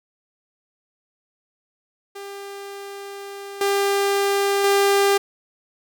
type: tone with level steps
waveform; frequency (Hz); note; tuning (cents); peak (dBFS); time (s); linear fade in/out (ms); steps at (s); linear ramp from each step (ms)
sawtooth; 398.6; G4; +29; -29 / -14 / -11; 2.15-5.18; 10; 3.61 / 4.64; 2
effects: none